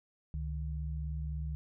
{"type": "tone pair together", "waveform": "sine", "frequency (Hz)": [69.52, 153.3], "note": ["C#2", "D#3"], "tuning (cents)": [6, -25], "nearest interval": "octave + major second", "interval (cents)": 1369, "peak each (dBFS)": [-35, -40], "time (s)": [0.34, 1.55], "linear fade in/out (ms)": 0, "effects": []}